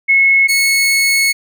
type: tone pair in turn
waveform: sine / sawtooth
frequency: 2184 / 2194 Hz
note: C#7 / C#7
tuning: -26 / -18 cents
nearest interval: unison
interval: 8 cents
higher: second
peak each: -7 dBFS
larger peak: neither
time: 0.08-0.48 / 0.48-1.33 s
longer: second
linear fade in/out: 20 ms
effects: none